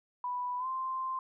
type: tone with pitch glide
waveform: sine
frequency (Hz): 987.8 to 1044.7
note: B5 to C6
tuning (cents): 0 to -3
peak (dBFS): -32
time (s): 0.24-1.19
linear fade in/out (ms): 2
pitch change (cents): +97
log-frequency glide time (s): 0.58-0.67
effects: none